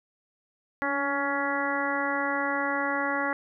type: harmonic tone with a mistuned harmonic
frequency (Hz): 280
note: C#4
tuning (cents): +18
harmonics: 1 / 2 / 3 / 4 / 5 / 6 / 7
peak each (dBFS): -33 / -33 / -33 / -33 / -33 / -33 / -33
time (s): 0.82-3.33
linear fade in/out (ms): 0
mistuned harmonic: 1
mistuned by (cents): +30
effects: none